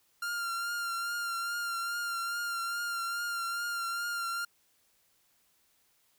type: tone with vibrato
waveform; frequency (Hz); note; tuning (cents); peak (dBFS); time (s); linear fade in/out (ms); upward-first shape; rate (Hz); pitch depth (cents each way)
45% pulse; 1392; F6; -6; -32; 0.22-4.45; 5; triangle; 2.4; 33
effects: white hiss -70 dBFS RMS until 6.18 s